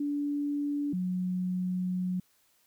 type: tone pair in turn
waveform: sine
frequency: 288.9 / 182.5 Hz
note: D4 / F#3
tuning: -28 / -24 cents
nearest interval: minor sixth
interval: 796 cents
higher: first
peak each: -28 dBFS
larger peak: neither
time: 0-0.93 / 0.93-2.2 s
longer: second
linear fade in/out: 5 ms
effects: white hiss -68 dBFS RMS until 2.66 s